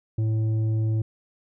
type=tone with tanh clipping; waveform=sine; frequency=110 Hz; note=A2; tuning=in tune; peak=-22 dBFS; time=0.18-1.02 s; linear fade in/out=5 ms; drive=7 dB; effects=none